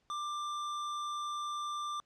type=tone; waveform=square; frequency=1185 Hz; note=D6; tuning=15 cents sharp; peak=-36 dBFS; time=0.1-2 s; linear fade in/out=0 ms; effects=pink hiss -75 dBFS RMS until 2.05 s + low-pass 6000 Hz 12 dB/octave